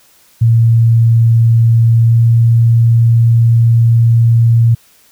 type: tone with pitch glide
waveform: sine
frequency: 115.1 to 115.97 Hz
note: A#2 to A#2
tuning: -22 to -9 cents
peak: -5 dBFS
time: 0.41-4.75 s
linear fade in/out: 10 ms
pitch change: +13 cents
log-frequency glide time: 2.08-2.13 s
effects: white hiss -48 dBFS RMS until 5.11 s